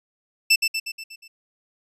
25% pulse tone with echo, 2656 Hz, E7, 12 cents sharp, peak -9 dBFS, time 0.5-0.56 s, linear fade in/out 10 ms, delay 120 ms, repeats 6, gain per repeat -5 dB, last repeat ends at 1.28 s, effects resampled to 32000 Hz

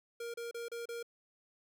square tone bursts, 468.9 Hz, A#4, 10 cents sharp, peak -40 dBFS, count 5, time 0.2-1.028 s, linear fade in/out 5 ms, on 140 ms, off 32 ms, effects none

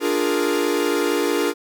45% pulse chord, Bb dominant seventh, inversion first, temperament equal, 293.7 / 349.2 / 415.3 / 466.2 Hz, D4 / F4 / Ab4 / Bb4, 0 / 0 / 0 / 0 cents, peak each -24 dBFS, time 0-1.54 s, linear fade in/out 50 ms, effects none

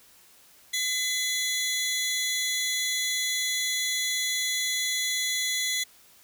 20% pulse tone pair together, 2021 / 3405 Hz, B6 / G#7, +39 / +42 cents, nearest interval major sixth, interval 903 cents, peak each -23 dBFS, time 0.73-5.84 s, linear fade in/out 10 ms, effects white hiss -56 dBFS RMS until 6.23 s

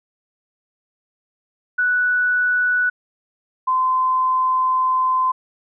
sine tone pair in turn, 1479 / 1030.2 Hz, F#6 / C6, -1 / -27 cents, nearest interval tritone, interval 626 cents, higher first, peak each -15 dBFS, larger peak neither, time 1.78-2.9 / 3.67-5.32 s, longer second, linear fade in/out 10 ms, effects none

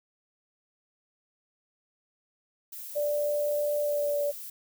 violet noise, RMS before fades -41 dBFS, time 2.72-4.5 s, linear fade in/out 5 ms
sine tone with pitch glide, 587.3 to 578.5 Hz, D5 to D5, 0 to -26 cents, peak -25 dBFS, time 2.95-4.32 s, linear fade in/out 20 ms, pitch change -26 cents, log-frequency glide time 3.82-4.18 s
effects none

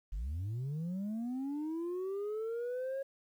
sine linear sweep, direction up, 41.69 to 549 Hz, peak -32 dBFS, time 0.12-3.03 s, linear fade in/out 10 ms, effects tanh soft clip ceiling -34 dBFS + 11-bit

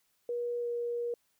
sine tone with pitch glide, 480 to 475.9 Hz, B4 to A#4, -49 to +36 cents, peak -31 dBFS, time 0.29-1.14 s, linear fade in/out 2 ms, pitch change -15 cents, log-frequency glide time 0.6-0.67 s, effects white hiss -74 dBFS RMS until 1.39 s

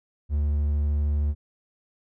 triangle tone with vibrato, 73.42 Hz, D2, in tune, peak -19 dBFS, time 0.29-1.35 s, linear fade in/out 50 ms, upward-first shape triangle, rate 13 Hz, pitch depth 11 cents each way, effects none

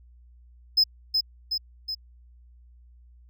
triangle tone with echo, 5100 Hz, D#8, 42 cents sharp, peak -15 dBFS, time 0.77-0.84 s, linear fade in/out 10 ms, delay 370 ms, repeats 3, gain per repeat -4 dB, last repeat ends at 1.95 s, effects added 60 Hz sine -50 dBFS peak until 3.29 s

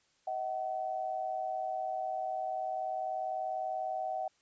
sine tone pair together, 635.7 / 756 Hz, D#5 / F#5, +37 / +37 cents, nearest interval minor third, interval 300 cents, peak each -38 / -34 dBFS, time 0.27-4.28 s, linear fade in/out 5 ms, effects white hiss -71 dBFS RMS until 4.41 s + resampled to 16000 Hz

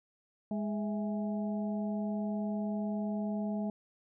harmonic tone with a mistuned harmonic, 207.7 Hz, G#3, in tune, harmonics 1 / 2 / 3 / 4, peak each -32 / -45 / -41 / -47 dBFS, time 0.51-3.7 s, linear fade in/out 2 ms, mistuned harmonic 3, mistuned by +81 cents, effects none

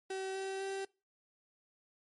35% pulse tone with pitch steps, 382.1 / 385.4 / 388.8 Hz, G4 / G4 / G4, -44 / -29 / -14 cents, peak -35 dBFS, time 0.1-0.85 s, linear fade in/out 5 ms, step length 250 ms, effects noise-tail reverb RT60 0.3 s tail -24 dB re dry + MP3 48 kbps

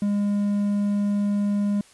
triangle tone, 203.9 Hz, G#3, 32 cents flat, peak -18 dBFS, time 0.02-1.81 s, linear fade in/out 2 ms, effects white hiss -53 dBFS RMS until 1.93 s + resampled to 24000 Hz

